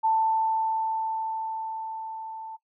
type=tone with level ramp; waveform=sine; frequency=887 Hz; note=A5; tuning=14 cents sharp; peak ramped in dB=-19 to -36 dBFS; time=0.03-2.57 s; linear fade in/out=20 ms; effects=noise-tail reverb RT60 0.1 s tail -17 dB re dry